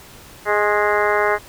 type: harmonic tone with a mistuned harmonic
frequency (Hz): 207.7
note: G#3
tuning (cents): 0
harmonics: 2 / 3 / 4 / 5 / 6 / 7 / 8 / 9 / 10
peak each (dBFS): -20 / -22 / -23 / -24 / -25 / -25 / -26 / -27 / -27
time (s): 0.45-1.39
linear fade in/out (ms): 50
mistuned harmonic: 5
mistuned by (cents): +31
effects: pink hiss -42 dBFS RMS until 1.48 s